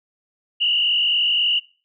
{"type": "tone with frequency modulation", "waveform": "sine", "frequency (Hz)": 2887, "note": "F#7", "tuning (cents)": -43, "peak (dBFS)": -16, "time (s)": [0.6, 1.6], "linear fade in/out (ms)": 20, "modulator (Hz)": 43.8, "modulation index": 2.4, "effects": ["noise-tail reverb RT60 0.4 s tail -23 dB re dry"]}